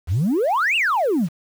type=exponential two-way sweep; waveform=sine; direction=up then down; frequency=72.6 to 2903 to 144.6 Hz; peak=-15 dBFS; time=0.07-1.29 s; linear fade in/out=50 ms; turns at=0.76 s; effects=tanh soft clip ceiling -13 dBFS + 7-bit